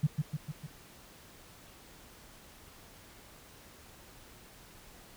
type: tone with echo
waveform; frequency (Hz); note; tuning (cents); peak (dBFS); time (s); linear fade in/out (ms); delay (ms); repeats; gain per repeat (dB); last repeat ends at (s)
sine; 150; D3; +37; -22; 0.03-0.07; 10; 150; 4; -4; 0.67
effects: pink hiss -55 dBFS RMS until 5.16 s